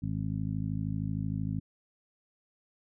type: harmonic tone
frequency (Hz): 53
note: G#1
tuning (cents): +36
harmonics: 1 / 2 / 3 / 4 / 5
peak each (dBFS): -41 / -34 / -34 / -39 / -39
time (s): 0.02-1.6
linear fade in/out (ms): 10
effects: none